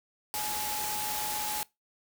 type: tone in noise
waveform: sine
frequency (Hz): 846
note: G#5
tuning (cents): +32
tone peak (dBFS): -36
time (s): 0.34-1.63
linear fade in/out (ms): 0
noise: white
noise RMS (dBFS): -34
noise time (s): 0.34-1.63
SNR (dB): -5
effects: noise-tail reverb RT60 0.2 s tail -22 dB re dry